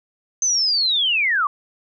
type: linear sweep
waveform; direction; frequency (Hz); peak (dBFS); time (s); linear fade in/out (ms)
sine; down; 6272 to 1100; -16; 0.42-1.47; 2
effects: none